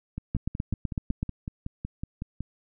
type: two click trains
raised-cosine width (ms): 5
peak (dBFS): -15 / -20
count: 8 / 13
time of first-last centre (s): 0.35-1.229 / 0.18-2.406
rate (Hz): 7.96 / 5.39
effects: none